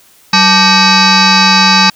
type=tone with frequency modulation; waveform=sine; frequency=1864.7 Hz; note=A#6; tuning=in tune; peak=-4 dBFS; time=0.33-1.9 s; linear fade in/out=5 ms; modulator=685 Hz; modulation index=5; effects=white hiss -45 dBFS RMS until 1.95 s